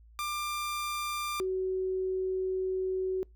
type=tone pair in turn; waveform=sawtooth / sine; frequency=1191 / 375.1 Hz; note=D6 / F#4; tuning=+24 / +24 cents; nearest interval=octave + minor sixth; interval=2000 cents; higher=first; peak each=-28 dBFS; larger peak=neither; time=0.19-1.4 / 1.4-3.23 s; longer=second; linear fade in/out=0 ms; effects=noise-tail reverb RT60 0.2 s tail -26 dB re dry + added 56 Hz sine -53 dBFS peak until 3.35 s